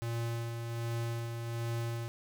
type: tone with tremolo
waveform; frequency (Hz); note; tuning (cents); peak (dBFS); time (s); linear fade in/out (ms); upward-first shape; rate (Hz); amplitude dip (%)
square; 116.54; A#2; 0; -33; 0.02-2.08; 0; sine; 1.3; 40
effects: 10-bit